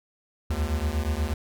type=beating tone pair; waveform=square; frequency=71 / 79.3 Hz; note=C#2 / D#2; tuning=+42 / +33 cents; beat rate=8.3 Hz; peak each=-28 dBFS; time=0.5-1.34 s; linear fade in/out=5 ms; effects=none